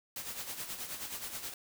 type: noise with tremolo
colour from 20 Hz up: white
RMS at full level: -39 dBFS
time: 0.16-1.54 s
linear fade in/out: 2 ms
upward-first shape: sine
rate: 9.4 Hz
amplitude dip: 60%
effects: none